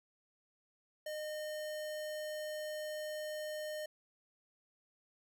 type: tone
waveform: square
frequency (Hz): 611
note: D#5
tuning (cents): -32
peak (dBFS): -40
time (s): 1.06-3.86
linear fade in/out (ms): 5
effects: none